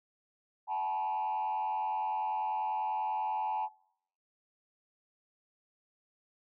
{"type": "tone with frequency modulation", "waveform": "sine", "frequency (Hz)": 860, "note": "A5", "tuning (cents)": -40, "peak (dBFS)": -29, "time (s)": [0.67, 3.69], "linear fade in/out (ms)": 50, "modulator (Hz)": 90.3, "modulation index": 1, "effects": ["noise-tail reverb RT60 0.7 s tail -25 dB re dry", "tanh soft clip ceiling -28 dBFS"]}